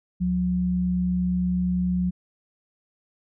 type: tone pair together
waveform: sine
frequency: 71.59 / 180.4 Hz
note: D2 / F#3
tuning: -44 / -44 cents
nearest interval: octave + major third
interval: 1600 cents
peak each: -31 / -21 dBFS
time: 0.2-2.11 s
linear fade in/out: 20 ms
effects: none